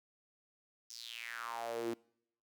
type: tone with high-pass filter sweep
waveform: sawtooth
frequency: 116.8 Hz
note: A#2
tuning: 4 cents sharp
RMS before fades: -42 dBFS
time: 0.9-1.94 s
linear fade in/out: 0 ms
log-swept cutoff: 5800 to 290 Hz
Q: 5.4
effects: noise-tail reverb RT60 0.7 s tail -24 dB re dry